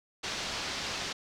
white low-pass noise, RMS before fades -36 dBFS, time 0.23-1.13 s, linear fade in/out 10 ms, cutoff 5500 Hz, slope 24 dB/octave, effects none

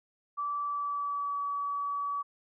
sine tone with pitch glide, 1159 to 1141.1 Hz, D6 to C#6, -23 to +50 cents, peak -30 dBFS, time 0.37-2.23 s, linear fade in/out 20 ms, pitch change -27 cents, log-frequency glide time 0.61-1.4 s, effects none

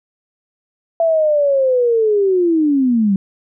sine linear sweep, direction down, 671 to 188.3 Hz, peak -11 dBFS, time 1-3.16 s, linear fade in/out 2 ms, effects none

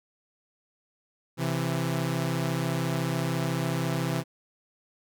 sawtooth tone pair together, 132 / 166.03 Hz, C3 / E3, +16 / +13 cents, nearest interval major third, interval 397 cents, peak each -25 dBFS, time 1.37-4.24 s, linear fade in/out 50 ms, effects none

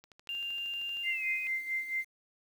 click train, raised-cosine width 0.2 ms, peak -36 dBFS, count 13, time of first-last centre 0.04-0.97 s, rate 12.9 Hz
sine tone with pitch glide, 2794 to 2504 Hz, F7 to D#7, 0 to +10 cents, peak -34 dBFS, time 0.29-1.47 s, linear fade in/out 0 ms, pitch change -190 cents, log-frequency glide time 1.1-1.24 s
sine tone with tremolo, 2086 Hz, C7, 6 cents flat, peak -29 dBFS, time 1.03-2.05 s, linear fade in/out 50 ms, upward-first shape sine, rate 4.5 Hz, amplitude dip 70%
effects 9-bit

